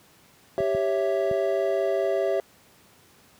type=chord; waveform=triangle; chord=C# diminished; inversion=second; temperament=equal; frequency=392 / 554.4 / 659.3 Hz; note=G4 / C#5 / E5; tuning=0 / 0 / 0 cents; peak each=-24 / -25 / -24 dBFS; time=0.58-2.4 s; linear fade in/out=0 ms
type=clicks; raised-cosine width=5 ms; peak=-21 dBFS; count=3; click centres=0.604 / 0.748 / 1.312 s
effects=pink hiss -56 dBFS RMS until 3.39 s + high-pass 100 Hz 12 dB/octave